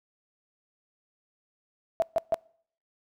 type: tone bursts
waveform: sine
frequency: 659.3 Hz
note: E5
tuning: in tune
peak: -20 dBFS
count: 3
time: 2-2.343 s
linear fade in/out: 0 ms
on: 21 ms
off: 140 ms
effects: noise-tail reverb RT60 0.6 s tail -26 dB re dry